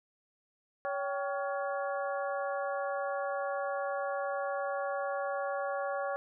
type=harmonic tone with a mistuned harmonic; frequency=280.7 Hz; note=C#4; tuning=22 cents sharp; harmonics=2 / 3 / 4 / 5 / 6; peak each=-34 / -38 / -40 / -42 / -44 dBFS; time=0.85-6.16 s; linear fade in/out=0 ms; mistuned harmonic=3; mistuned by=-130 cents; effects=none